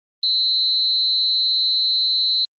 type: tone with amplitude modulation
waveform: sine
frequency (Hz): 4059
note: B7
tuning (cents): +47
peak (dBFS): -12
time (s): 0.23-2.45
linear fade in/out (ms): 2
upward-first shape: sine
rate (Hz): 239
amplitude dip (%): 85
effects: Opus 24 kbps